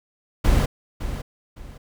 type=noise with echo; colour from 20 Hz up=brown; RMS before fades=-17 dBFS; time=0.44-0.66 s; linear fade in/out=10 ms; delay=560 ms; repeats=2; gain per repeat=-11 dB; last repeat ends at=1.78 s; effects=none